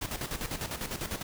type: noise with tremolo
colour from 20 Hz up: pink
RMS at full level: -34 dBFS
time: 0.01-1.23 s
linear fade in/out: 10 ms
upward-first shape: square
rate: 10 Hz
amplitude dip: 65%
effects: none